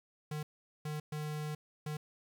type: tone bursts at uneven times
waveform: square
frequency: 151.5 Hz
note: D#3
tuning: 46 cents flat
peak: -37 dBFS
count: 4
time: 0.31-0.43 / 0.85-1 / 1.12-1.55 / 1.86-1.97 s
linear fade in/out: 5 ms
effects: 11-bit